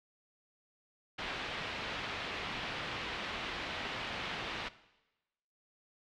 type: low-pass noise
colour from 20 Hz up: white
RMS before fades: -40 dBFS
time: 1.18-4.69 s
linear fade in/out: 10 ms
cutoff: 3400 Hz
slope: 24 dB/octave
effects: noise-tail reverb RT60 1.0 s tail -17 dB re dry